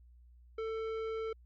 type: tone with tanh clipping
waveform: sine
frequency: 445 Hz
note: A4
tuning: 20 cents sharp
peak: -37 dBFS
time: 0.58-1.33 s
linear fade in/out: 5 ms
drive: 13 dB
effects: added 60 Hz sine -56 dBFS peak until 1.45 s + Opus 48 kbps